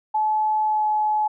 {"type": "tone with pitch glide", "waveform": "sine", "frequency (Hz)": [860, 852.6], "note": ["A5", "G#5"], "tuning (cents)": [-40, 45], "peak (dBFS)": -18, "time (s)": [0.14, 1.28], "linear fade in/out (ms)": 10, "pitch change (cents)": -15, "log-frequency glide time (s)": [0.65, 0.86], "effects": []}